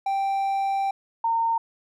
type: tone pair in turn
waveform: triangle / sine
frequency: 784 / 915.2 Hz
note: G5 / A#5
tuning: 0 / -32 cents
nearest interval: minor third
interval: 268 cents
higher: second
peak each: -20 dBFS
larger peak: neither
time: 0.06-0.91 / 1.24-1.58 s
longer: first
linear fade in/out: 5 ms
effects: none